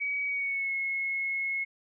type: tone with pitch glide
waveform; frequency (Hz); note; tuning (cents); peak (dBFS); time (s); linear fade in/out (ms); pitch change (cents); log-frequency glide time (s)
sine; 2267 to 2175; C#7 to C#7; +38 to -33; -28; 0-1.65; 20; -71; 0.26-0.74
effects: none